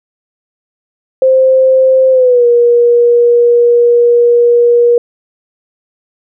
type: tone with pitch glide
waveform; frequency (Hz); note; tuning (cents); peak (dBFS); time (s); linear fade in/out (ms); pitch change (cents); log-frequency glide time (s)
sine; 523.3 to 477.1; C5 to A#4; 0 to +40; -4; 1.22-4.98; 2; -160; 2.11-2.46
effects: none